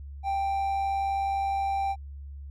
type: tone with amplitude modulation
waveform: triangle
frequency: 786 Hz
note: G5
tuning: 4 cents sharp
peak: -22 dBFS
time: 0.23-1.96 s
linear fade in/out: 50 ms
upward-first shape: sine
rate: 99.3 Hz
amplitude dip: 30%
effects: added 70 Hz sine -38 dBFS peak until 2.5 s